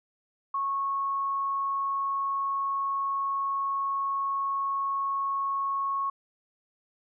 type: tone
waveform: sine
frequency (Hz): 1100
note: C#6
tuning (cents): -14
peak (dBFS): -26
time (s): 0.54-6.1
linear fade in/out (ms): 5
effects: none